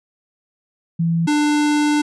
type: tone pair in turn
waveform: sine / square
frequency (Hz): 166.7 / 297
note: E3 / D4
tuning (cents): +20 / +20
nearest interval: minor seventh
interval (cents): 1000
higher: second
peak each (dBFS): -15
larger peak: neither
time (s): 0.99-1.27 / 1.27-2.02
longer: second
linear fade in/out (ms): 10
effects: resampled to 22050 Hz